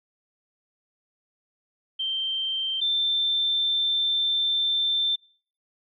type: tone pair in turn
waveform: sine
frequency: 3136 / 3560 Hz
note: G7 / A7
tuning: 0 / +20 cents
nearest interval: major second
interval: 220 cents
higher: second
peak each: -25 / -21 dBFS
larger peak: second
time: 1.99-2.81 / 2.81-5.16 s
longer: second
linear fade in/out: 10 ms
effects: noise-tail reverb RT60 0.5 s tail -25 dB re dry